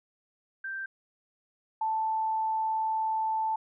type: tone pair in turn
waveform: sine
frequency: 1569 / 880.6 Hz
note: G6 / A5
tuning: +1 / +1 cents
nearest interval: minor seventh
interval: 1000 cents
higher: first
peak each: -33 / -26 dBFS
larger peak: second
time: 0.64-0.86 / 1.81-3.56 s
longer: second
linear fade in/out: 5 ms
effects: none